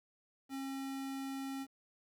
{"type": "tone", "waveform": "square", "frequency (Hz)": 270, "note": "C#4", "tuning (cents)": -45, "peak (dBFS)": -40, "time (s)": [0.49, 1.67], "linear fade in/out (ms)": 50, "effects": ["11-bit"]}